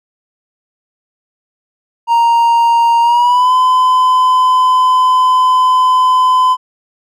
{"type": "tone with pitch glide", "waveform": "triangle", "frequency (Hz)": [932.3, 1016.7], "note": ["A#5", "B5"], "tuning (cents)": [0, 50], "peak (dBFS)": -5, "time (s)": [2.07, 6.57], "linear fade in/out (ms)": 50, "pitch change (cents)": 150, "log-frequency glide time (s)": [3.01, 3.53], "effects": []}